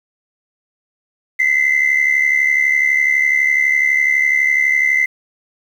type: tone pair together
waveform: sine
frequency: 2000 / 2072 Hz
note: B6 / C7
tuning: +21 / -17 cents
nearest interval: minor second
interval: 62 cents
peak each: -15 / -12 dBFS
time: 1.39-5.06 s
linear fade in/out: 10 ms
effects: tanh soft clip ceiling -7 dBFS + 7-bit